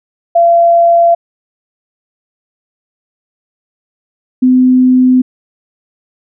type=tone pair in turn; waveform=sine; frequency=682 / 254.6 Hz; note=F5 / C4; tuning=-41 / -47 cents; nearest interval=octave + perfect fourth; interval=1706 cents; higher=first; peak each=-4 dBFS; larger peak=neither; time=0.35-1.15 / 4.42-5.22 s; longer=neither; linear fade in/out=10 ms; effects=none